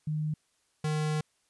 sine / square tone pair in turn, 153.3 / 153.3 Hz, D#3 / D#3, -25 / -25 cents, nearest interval unison, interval 0 cents, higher neither, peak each -28 dBFS, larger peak neither, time 0.07-0.34 / 0.84-1.21 s, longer second, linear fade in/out 5 ms, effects white hiss -72 dBFS RMS until 1.49 s + resampled to 24000 Hz

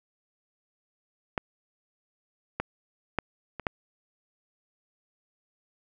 clicks, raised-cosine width 0.5 ms, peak -12 / -13 / -10 / -21 / -11 dBFS, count 5, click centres 1.378 / 2.6 / 3.187 / 3.597 / 3.668 s, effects none

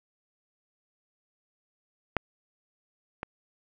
clicks, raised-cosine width 0.5 ms, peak -9 / -18 dBFS, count 2, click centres 2.167 / 3.231 s, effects none

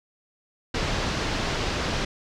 pink low-pass noise, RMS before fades -27 dBFS, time 0.74-2.05 s, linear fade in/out 5 ms, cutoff 5700 Hz, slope 24 dB/octave, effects none

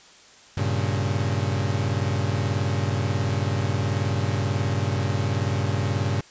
40% pulse chord, G diminished, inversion none, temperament equal, 98 / 116.54 / 138.59 Hz, G2 / Bb2 / Db3, 0 / 0 / 0 cents, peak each -24 / -27 / -27 dBFS, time 0.57-6.21 s, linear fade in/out 5 ms, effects white hiss -50 dBFS RMS until 6.3 s + resampled to 16000 Hz

